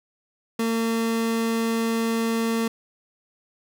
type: tone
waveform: 30% pulse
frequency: 227.5 Hz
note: A#3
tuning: 42 cents flat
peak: -19 dBFS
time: 0.59-2.68 s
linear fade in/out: 5 ms
effects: none